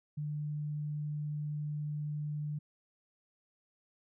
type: tone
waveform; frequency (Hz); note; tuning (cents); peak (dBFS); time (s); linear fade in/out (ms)
sine; 149.1; D3; +27; -34; 0.17-2.59; 10
effects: none